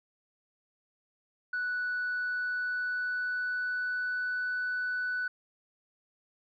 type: tone with pitch glide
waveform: sine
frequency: 1480 to 1490.3 Hz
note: F#6 to F#6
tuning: 0 to +12 cents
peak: -28 dBFS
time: 1.53-5.28 s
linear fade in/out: 5 ms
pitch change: +12 cents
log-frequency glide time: 1.92-4.41 s
effects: tanh soft clip ceiling -27 dBFS